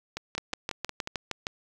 two click trains, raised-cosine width 0.2 ms, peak -13 / -16 dBFS, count 8 / 6, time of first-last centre 0.38-1.469 / 0.17-1.074 s, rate 6.43 / 5.53 Hz, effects 8-bit

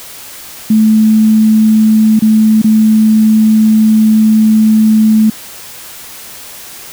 sine tone with dropouts, 217.7 Hz, A3, 18 cents flat, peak -4 dBFS, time 0.7-5.3 s, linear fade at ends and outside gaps 5 ms, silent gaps 2.193-2.221 / 2.618-2.642 s, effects white hiss -30 dBFS RMS until 6.92 s

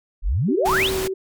sine exponential sweep, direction up, 32.87 to 4435 Hz, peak -17 dBFS, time 0.22-0.91 s, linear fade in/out 50 ms
sine tone with vibrato, 380.8 Hz, F#4, 50 cents sharp, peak -22 dBFS, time 0.48-1.14 s, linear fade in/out 10 ms, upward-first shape sine, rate 3.2 Hz, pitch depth 14 cents each way
pink noise, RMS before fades -27 dBFS, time 0.65-1.08 s, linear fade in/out 10 ms
effects MP3 96 kbps

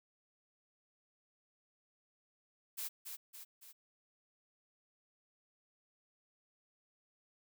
blue noise with echo, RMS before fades -41 dBFS, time 2.77-2.89 s, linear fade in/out 20 ms, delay 280 ms, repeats 3, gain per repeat -5 dB, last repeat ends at 3.73 s, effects none

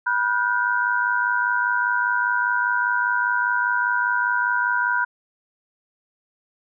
sine tone cluster, 977 / 1437 / 1542 Hz, B5 / F6 / G6, -19 / +49 / -29 cents, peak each -23 dBFS, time 0.06-5.05 s, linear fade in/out 10 ms, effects none

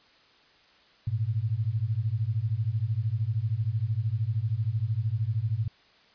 sine beating tone pair, 103.83 / 116.83 Hz, G#2 / A#2, 0 / +4 cents, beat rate 13 Hz, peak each -28 dBFS, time 1.07-5.68 s, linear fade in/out 5 ms, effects white hiss -59 dBFS RMS until 6.14 s + resampled to 11025 Hz

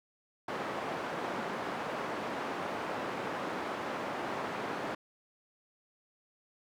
white band-pass noise, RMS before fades -37 dBFS, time 0.48-4.95 s, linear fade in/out 5 ms, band 190 to 1100 Hz, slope 12 dB/octave, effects none

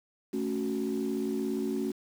sine chord, F# minor, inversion first, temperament equal, 220 / 277.2 / 370 Hz, A3 / C#4 / F#4, 0 / 0 / 0 cents, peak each -32 dBFS, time 0.33-1.92 s, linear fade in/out 10 ms, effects tanh soft clip ceiling -22 dBFS + 8-bit

